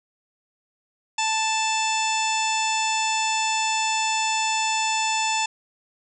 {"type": "harmonic tone", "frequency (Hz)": 880, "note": "A5", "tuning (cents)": 0, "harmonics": [1, 2, 3, 4, 5, 6, 7, 8, 9], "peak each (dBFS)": [-24, -35, -27, -31, -37, -33, -40, -30, -37], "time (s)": [1.18, 5.46], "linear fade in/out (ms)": 5, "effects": []}